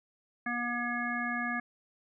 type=harmonic tone; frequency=240.6 Hz; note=B3; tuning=45 cents flat; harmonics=1 / 3 / 5 / 7 / 9; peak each=-36 / -39 / -39 / -34 / -40 dBFS; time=0.46-1.6 s; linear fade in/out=5 ms; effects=none